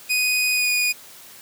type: tone with pitch glide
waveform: sawtooth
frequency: 2489 to 2462 Hz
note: D#7 to D#7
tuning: 0 to -19 cents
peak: -15 dBFS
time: 0.09-0.93 s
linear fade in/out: 20 ms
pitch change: -19 cents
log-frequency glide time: 0.53-0.7 s
effects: white hiss -44 dBFS RMS until 1.41 s + high-pass 100 Hz 12 dB/octave